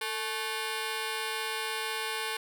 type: ring-modulated tone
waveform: 10% pulse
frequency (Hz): 654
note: E5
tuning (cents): -14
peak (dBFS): -20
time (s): 0.01-2.37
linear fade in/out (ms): 5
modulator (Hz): 208
effects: none